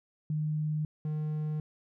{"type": "tone pair in turn", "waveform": ["sine", "triangle"], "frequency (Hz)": [153, 153], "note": ["D#3", "D#3"], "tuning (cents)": [-29, -29], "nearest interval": "unison", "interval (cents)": 0, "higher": "neither", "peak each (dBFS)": -28, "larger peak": "neither", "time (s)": [[0.3, 0.85], [1.05, 1.6]], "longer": "neither", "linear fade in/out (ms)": 2, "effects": []}